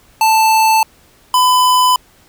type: tone pair in turn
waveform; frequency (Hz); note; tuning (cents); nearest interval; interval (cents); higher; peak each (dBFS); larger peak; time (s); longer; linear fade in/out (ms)
square; 882 / 1004.6; A5 / B5; +4 / +29; major second; 225; second; -9; neither; 0.21-0.83 / 1.34-1.96; neither; 2
effects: pink hiss -49 dBFS RMS until 2.28 s